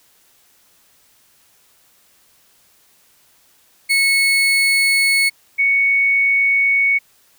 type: tone pair in turn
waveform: 35% pulse / sine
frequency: 2200 / 2223 Hz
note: C#7 / C#7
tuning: -14 / +4 cents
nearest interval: unison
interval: 18 cents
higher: second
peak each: -11 / -12 dBFS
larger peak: first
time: 3.89-5.3 / 5.58-6.99 s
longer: neither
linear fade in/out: 20 ms
effects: white hiss -55 dBFS RMS until 7.38 s